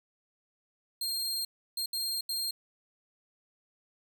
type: tone bursts at uneven times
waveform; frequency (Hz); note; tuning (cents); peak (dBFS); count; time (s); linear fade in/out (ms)
sawtooth; 4206; C8; +8; -28; 4; 1.01-1.45 / 1.77-1.86 / 1.93-2.21 / 2.29-2.51; 5
effects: 11-bit